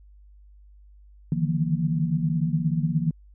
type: tone cluster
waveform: sine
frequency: 147.9 / 155.2 / 164.9 / 181.3 / 234.2 Hz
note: D3 / D#3 / E3 / F#3 / A#3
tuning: +13 / -4 / +1 / -35 / +8 cents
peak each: -28 / -29 / -24 / -33 / -31 dBFS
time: 1.32-3.11 s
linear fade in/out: 2 ms
effects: added 50 Hz sine -48 dBFS peak until 3.34 s